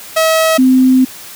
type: tone pair in turn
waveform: sawtooth / sine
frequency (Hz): 643 / 258.3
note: E5 / C4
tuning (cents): -43 / -22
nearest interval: octave + major third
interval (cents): 1579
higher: first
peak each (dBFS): -5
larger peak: neither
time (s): 0.16-0.58 / 0.58-1.05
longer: second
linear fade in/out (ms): 10
effects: white hiss -32 dBFS RMS until 1.35 s + high-pass 80 Hz 12 dB/octave